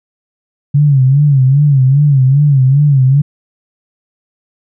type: tone with vibrato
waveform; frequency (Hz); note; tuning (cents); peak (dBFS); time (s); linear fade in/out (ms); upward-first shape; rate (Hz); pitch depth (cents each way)
sine; 138.5; C#3; -1; -5; 0.74-3.22; 10; sine; 2.5; 120
effects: none